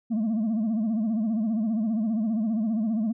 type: tone with vibrato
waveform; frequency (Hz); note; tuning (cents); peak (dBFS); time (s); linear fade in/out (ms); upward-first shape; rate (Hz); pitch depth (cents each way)
sine; 220; A3; 0; -20; 0.1-3.13; 20; sine; 15; 110
effects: tanh soft clip ceiling -22 dBFS